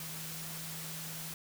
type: tone in noise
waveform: sine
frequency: 160.6 Hz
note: E3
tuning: 45 cents flat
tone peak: -46 dBFS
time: 0-1.34 s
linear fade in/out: 2 ms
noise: white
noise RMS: -43 dBFS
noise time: 0-1.34 s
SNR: -6 dB
effects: none